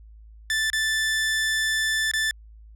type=tone with dropouts; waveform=sawtooth; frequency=1760 Hz; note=A6; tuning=in tune; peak=-18 dBFS; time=0.5-2.31 s; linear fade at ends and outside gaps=1 ms; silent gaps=0.701-0.731 / 2.114-2.136 s; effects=added 54 Hz sine -44 dBFS peak until 2.75 s + low-pass 11000 Hz 12 dB/octave